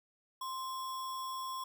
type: tone with sample-and-hold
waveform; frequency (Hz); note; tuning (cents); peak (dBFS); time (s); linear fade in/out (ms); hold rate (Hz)
sine; 1046.5; C6; 0; -37; 0.41-1.64; 5; 4410
effects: none